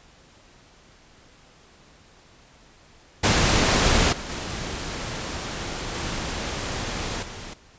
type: noise with level steps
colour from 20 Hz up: pink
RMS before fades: -19 / -34 / -31 / -29 / -37 dBFS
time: 3.23-7.54 s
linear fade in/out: 10 ms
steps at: 4.12 / 4.29 / 5.94 / 7.22 s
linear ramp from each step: 10 ms
effects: pink hiss -53 dBFS RMS until 7.78 s + resampled to 16000 Hz